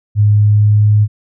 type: tone with pitch glide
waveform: sine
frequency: 104.4 to 105.31 Hz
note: G#2 to G#2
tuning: +10 to +25 cents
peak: -6 dBFS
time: 0.15-1.08 s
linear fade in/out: 50 ms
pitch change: +15 cents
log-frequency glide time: 0.32-0.93 s
effects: none

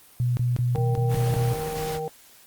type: tone bursts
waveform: sine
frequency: 122.4 Hz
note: B2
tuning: 15 cents flat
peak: -20 dBFS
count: 7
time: 0.2-1.534 s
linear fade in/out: 0 ms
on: 170 ms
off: 24 ms
type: harmonic tone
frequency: 156.3 Hz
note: D#3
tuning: 8 cents sharp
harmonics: 1 / 3 / 5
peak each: -35 / -29 / -33 dBFS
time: 0.75-2.08 s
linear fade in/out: 0 ms
type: noise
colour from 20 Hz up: pink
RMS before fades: -35 dBFS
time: 1.08-2 s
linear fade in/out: 50 ms
effects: white hiss -52 dBFS RMS until 2.46 s + Opus 32 kbps

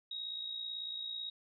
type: tone with amplitude modulation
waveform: sine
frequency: 3786 Hz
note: A#7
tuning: 26 cents sharp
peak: -36 dBFS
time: 0.11-1.3 s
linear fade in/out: 5 ms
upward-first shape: sine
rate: 58.1 Hz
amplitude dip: 55%
effects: none

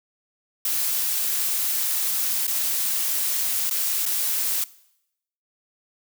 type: noise with dropouts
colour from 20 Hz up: blue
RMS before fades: -24 dBFS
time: 0.65-4.64 s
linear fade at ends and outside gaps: 2 ms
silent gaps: 2.469-2.478 / 3.697-3.71 / 4.055-4.061 s
effects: noise-tail reverb RT60 0.8 s tail -20 dB re dry

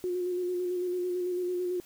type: tone with vibrato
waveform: sine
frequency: 359.3 Hz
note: F4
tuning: 49 cents sharp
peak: -28 dBFS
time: 0.04-1.8 s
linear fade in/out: 0 ms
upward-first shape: square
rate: 9 Hz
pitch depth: 21 cents each way
effects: white hiss -56 dBFS RMS until 1.85 s

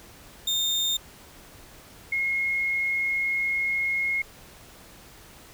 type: tone pair in turn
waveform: 35% pulse / sine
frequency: 3638 / 2157 Hz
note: A#7 / C#7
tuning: -43 / -48 cents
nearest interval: major sixth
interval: 905 cents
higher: first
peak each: -21 / -23 dBFS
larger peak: first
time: 0.47-0.97 / 2.12-4.22 s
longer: second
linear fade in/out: 5 ms
effects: pink hiss -49 dBFS RMS until 5.53 s

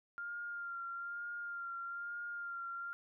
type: tone with vibrato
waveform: sine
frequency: 1396.9 Hz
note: F6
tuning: in tune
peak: -40 dBFS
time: 0.18-2.93 s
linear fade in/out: 0 ms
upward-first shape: sine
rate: 1.1 Hz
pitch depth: 25 cents each way
effects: none

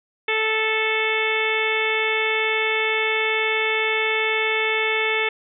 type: harmonic tone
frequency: 438.9 Hz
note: A4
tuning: 4 cents flat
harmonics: 1 / 2 / 3 / 4 / 5 / 6 / 7 / 8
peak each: -25 / -30 / -31 / -28 / -23 / -27 / -34 / -31 dBFS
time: 0.28-5.29 s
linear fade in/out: 5 ms
effects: none

